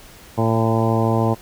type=harmonic tone with a mistuned harmonic; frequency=112.9 Hz; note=A2; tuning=45 cents sharp; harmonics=1 / 2 / 3 / 4 / 5 / 6 / 7 / 8 / 9; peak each=-19 / -22 / -24 / -25 / -26 / -27 / -27 / -28 / -29 dBFS; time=0.37-1.35 s; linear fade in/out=20 ms; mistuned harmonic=7; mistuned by=+16 cents; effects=pink hiss -44 dBFS RMS until 1.41 s